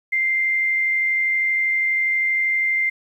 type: tone with amplitude modulation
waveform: sine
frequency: 2093 Hz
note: C7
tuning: in tune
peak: -16 dBFS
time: 0.12-2.9 s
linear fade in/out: 10 ms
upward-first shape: sine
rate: 92.5 Hz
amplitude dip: 25%
effects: 9-bit